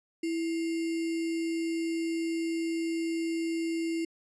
sine tone with sample-and-hold, 329.6 Hz, E4, in tune, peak -28 dBFS, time 0.23-4.05 s, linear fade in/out 5 ms, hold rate 2450 Hz, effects resampled to 22050 Hz

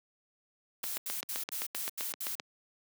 blue noise bursts, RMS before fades -37 dBFS, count 7, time 0.83-2.354 s, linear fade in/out 5 ms, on 150 ms, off 79 ms
click train, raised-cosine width 0.2 ms, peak -18 dBFS, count 13, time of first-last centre 0.84-2.398 s, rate 7.7 Hz
effects high-pass 200 Hz 12 dB/octave

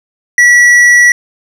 sine tone with tanh clipping, 1941 Hz, B6, 31 cents flat, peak -4 dBFS, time 0.38-1.12 s, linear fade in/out 2 ms, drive 9 dB, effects none

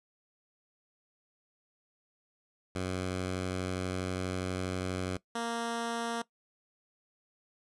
10% pulse tone pair in turn, 92.3 / 232.6 Hz, F#2 / A#3, -4 / -4 cents, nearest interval octave + major third, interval 1600 cents, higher second, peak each -24 dBFS, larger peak neither, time 2.75-5.17 / 5.35-6.22 s, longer first, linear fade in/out 5 ms, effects noise-tail reverb RT60 0.1 s tail -19 dB re dry + resampled to 24000 Hz

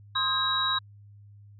sine tone cluster, 1048 / 1262 / 1611 / 3847 Hz, C6 / D#6 / G6 / B7, +2 / +24 / +47 / -46 cents, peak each -30 / -33 / -32 / -26 dBFS, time 0.15-0.79 s, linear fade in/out 10 ms, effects added 102 Hz sine -48 dBFS peak until 1.59 s

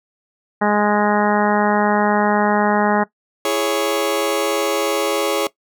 harmonic tone, 208 Hz, G#3, 3 cents sharp, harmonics 1 / 2 / 3 / 4 / 5 / 6 / 7 / 8 / 9, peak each -19 / -22 / -22 / -19 / -25 / -27 / -27 / -28 / -28 dBFS, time 0.61-3.04 s, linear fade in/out 10 ms
sawtooth chord, C# minor, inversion first, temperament just, 332.6 / 415.8 / 554.4 Hz, E4 / G#4 / C#5, +16 / +2 / 0 cents, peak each -20 / -17 / -16 dBFS, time 3.45-5.47 s, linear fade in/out 2 ms
effects noise-tail reverb RT60 0.1 s tail -18 dB re dry

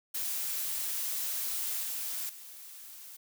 blue noise with level steps, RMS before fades -34 / -36 / -48 dBFS, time 0.14-3.17 s, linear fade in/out 10 ms, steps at 1.83 / 2.29 s, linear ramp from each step 5 ms, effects none

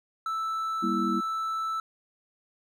triangle tone, 1318.5 Hz, E6, in tune, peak -26 dBFS, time 0.26-1.8 s, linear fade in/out 2 ms
sine chord, E diminished, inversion first, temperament just, 197.78 / 237.3 / 329.6 Hz, G3 / Bb3 / E4, +16 / +31 / 0 cents, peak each -30 dBFS, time 0.82-1.21 s, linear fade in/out 20 ms
effects none

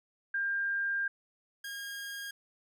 sine / sawtooth tone pair in turn, 1599 / 1625.1 Hz, G6 / G#6, +34 / -38 cents, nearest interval unison, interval 28 cents, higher second, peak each -29 / -35 dBFS, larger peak first, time 0.34-1.08 / 1.64-2.31 s, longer first, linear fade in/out 5 ms, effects none

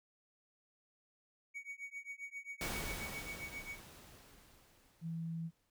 triangle tone with tremolo, 2244 Hz, C#7, 21 cents sharp, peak -39 dBFS, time 1.54-3.8 s, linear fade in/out 20 ms, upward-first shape triangle, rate 7.5 Hz, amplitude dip 100%
pink noise with exponential decay, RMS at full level -39 dBFS, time 2.61-5.7 s, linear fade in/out 2 ms, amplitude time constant 670 ms
sine tone, 164.81 Hz, E3, in tune, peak -38 dBFS, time 5.01-5.51 s, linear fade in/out 50 ms
effects none

